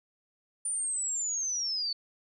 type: linear sweep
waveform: sine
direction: down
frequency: 9300 to 4435 Hz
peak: -29 dBFS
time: 0.65-1.93 s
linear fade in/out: 5 ms
effects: none